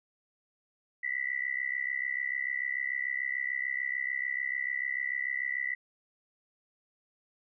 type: tone with amplitude modulation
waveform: sine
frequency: 1975.5 Hz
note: B6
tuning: in tune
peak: -26 dBFS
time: 1.03-5.75 s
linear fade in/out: 10 ms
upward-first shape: sine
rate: 66.8 Hz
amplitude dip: 95%
effects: none